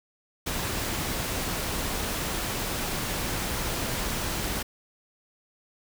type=noise; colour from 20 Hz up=pink; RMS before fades=-30 dBFS; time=0.46-4.63 s; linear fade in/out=10 ms; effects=none